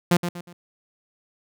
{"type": "tone with echo", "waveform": "sawtooth", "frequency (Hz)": 174.61, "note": "F3", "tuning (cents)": 0, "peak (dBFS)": -11, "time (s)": [0.11, 0.17], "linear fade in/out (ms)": 5, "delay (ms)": 120, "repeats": 3, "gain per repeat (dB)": -9, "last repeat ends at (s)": 0.53, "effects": []}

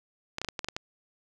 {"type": "clicks", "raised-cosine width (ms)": 0.2, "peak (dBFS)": -15, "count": 8, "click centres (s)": [0.384, 0.416, 0.447, 0.487, 0.592, 0.645, 0.686, 0.765], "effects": []}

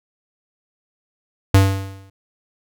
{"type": "tone with exponential decay", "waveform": "square", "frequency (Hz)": 97, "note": "G2", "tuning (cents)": -18, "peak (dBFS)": -7, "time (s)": [1.54, 2.1], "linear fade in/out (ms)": 5, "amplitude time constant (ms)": 120, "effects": []}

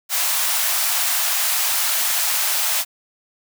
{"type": "high-pass noise", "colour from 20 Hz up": "white", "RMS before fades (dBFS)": -20, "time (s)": [0.09, 2.85], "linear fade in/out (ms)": 50, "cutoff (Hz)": 630, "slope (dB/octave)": 48, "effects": []}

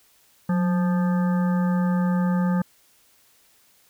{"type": "harmonic tone with a mistuned harmonic", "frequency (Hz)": 174.61, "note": "F3", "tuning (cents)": 0, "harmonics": [1, 3, 5, 7, 9, 10], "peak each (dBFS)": [-19, -33, -34, -36, -40, -44], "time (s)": [0.49, 2.62], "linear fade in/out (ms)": 5, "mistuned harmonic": 1, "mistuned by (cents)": 67, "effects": ["white hiss -59 dBFS RMS until 3.89 s"]}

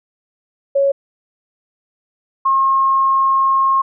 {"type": "tone pair in turn", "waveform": "sine", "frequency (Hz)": [554.4, 1076], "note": ["C#5", "C6"], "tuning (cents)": [0, 48], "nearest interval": "major seventh", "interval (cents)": 1148, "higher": "second", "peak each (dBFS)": -11, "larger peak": "neither", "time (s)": [[0.75, 0.92], [2.45, 3.82]], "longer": "second", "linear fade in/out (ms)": 10, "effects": []}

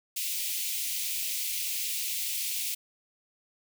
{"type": "high-pass noise", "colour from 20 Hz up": "white", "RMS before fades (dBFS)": -32, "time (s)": [0.16, 2.75], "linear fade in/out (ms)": 10, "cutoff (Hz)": 2200, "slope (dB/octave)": 48, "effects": []}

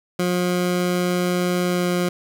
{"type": "tone with pitch glide", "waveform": "20% pulse", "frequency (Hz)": [178.7, 177.67], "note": ["F3", "F3"], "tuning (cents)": [40, 30], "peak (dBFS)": -14, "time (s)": [0.19, 2.09], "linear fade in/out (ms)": 5, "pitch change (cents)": -10, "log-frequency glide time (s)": [1.67, 1.87], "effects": []}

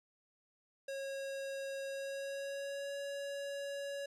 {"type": "tone with pitch glide", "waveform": "square", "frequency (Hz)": [546, 561.7], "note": ["C#5", "C#5"], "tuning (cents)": [-26, 23], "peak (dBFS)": -40, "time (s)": [0.88, 4.06], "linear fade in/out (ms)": 5, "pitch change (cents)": 49, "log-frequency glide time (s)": [1.88, 2.95], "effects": ["low-pass 10000 Hz 12 dB/octave"]}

